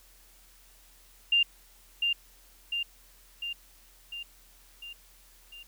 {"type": "tone with echo", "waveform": "sine", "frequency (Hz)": 2794, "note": "F7", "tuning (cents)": 0, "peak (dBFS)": -20, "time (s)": [1.32, 1.43], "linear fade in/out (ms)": 5, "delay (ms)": 700, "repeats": 6, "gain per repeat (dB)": -4, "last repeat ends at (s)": 5.63, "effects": ["added 41 Hz sine -59 dBFS peak until 5.67 s", "white hiss -59 dBFS RMS until 5.67 s"]}